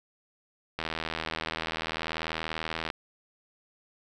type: click train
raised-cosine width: 0.3 ms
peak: -15 dBFS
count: 171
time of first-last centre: 0.79-2.902 s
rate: 80.5 Hz
effects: none